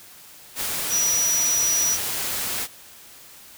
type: tone in noise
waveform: sine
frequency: 5840 Hz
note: F#8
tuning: 24 cents flat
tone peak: -19 dBFS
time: 0.89-1.98 s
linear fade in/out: 50 ms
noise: white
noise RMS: -27 dBFS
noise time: 0.55-2.68 s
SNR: +5 dB
effects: white hiss -46 dBFS RMS until 3.57 s